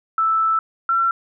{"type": "tone pair in turn", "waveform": "sine", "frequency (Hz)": [1318.5, 1354], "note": ["E6", "E6"], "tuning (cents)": [0, 46], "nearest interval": "unison", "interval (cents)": 46, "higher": "second", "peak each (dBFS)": -15, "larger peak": "neither", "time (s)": [[0.18, 0.59], [0.89, 1.11]], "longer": "first", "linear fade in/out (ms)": 2, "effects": []}